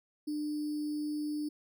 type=tone with sample-and-hold; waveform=sine; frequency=299.2 Hz; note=D4; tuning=32 cents sharp; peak=-32 dBFS; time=0.27-1.49 s; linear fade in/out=10 ms; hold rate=4900 Hz; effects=none